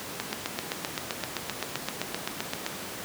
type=click train; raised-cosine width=0.2 ms; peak=-11 dBFS; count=20; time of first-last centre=0.2-2.664 s; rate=7.71 Hz; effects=pink hiss -37 dBFS RMS until 3.04 s + high-pass 150 Hz 12 dB/octave